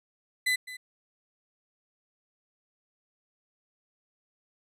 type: tone with echo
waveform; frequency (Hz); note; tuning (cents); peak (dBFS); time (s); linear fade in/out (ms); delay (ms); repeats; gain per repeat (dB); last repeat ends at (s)
35% pulse; 2008; B6; +28; -22; 0.46-0.56; 10; 210; 1; -15; 0.77
effects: resampled to 32000 Hz